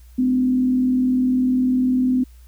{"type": "tone with frequency modulation", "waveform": "sine", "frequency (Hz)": 254, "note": "B3", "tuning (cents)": 49, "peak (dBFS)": -15, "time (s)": [0.18, 2.24], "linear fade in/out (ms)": 10, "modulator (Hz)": 40, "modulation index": 0.37, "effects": ["added 60 Hz sine -42 dBFS peak until 2.47 s", "white hiss -58 dBFS RMS until 2.47 s"]}